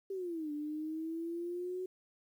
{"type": "exponential two-way sweep", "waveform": "sine", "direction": "down then up", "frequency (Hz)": [396.2, 293.7, 372.1], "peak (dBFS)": -36, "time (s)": [0.1, 1.86], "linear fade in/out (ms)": 5, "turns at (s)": 0.52, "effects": ["11-bit"]}